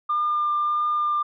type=tone with vibrato; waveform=sine; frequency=1200 Hz; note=D6; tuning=37 cents sharp; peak=-19 dBFS; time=0.09-1.23 s; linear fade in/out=10 ms; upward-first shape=triangle; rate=1.6 Hz; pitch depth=10 cents each way; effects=tanh soft clip ceiling -16 dBFS